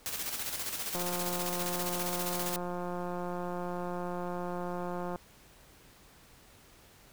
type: noise with tremolo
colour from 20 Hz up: white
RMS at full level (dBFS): -35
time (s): 0.06-2.56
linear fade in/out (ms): 0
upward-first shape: square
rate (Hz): 15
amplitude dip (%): 45
type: click train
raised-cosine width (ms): 1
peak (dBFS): -24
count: 746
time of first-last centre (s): 0.95-5.159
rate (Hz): 177
effects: pink hiss -58 dBFS RMS until 7.12 s